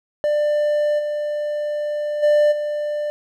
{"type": "tone with level steps", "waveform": "triangle", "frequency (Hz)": 594, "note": "D5", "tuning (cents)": 20, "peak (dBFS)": [-14, -19, -10, -19], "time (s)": [0.24, 3.1], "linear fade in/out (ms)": 0, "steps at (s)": [0.98, 2.22, 2.51], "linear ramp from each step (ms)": 20, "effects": []}